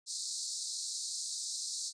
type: band-pass noise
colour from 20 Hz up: pink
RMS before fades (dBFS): -39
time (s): 0.06-1.93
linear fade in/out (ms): 50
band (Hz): 4000 to 9200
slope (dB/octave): 96
effects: resampled to 22050 Hz